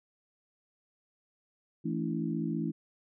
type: harmonic tone with a mistuned harmonic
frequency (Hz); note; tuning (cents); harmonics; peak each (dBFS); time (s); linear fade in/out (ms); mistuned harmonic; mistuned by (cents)
55; A1; 0; 3 / 4 / 5 / 6; -34 / -35 / -36 / -37; 1.84-2.72; 20; 5; +61
effects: none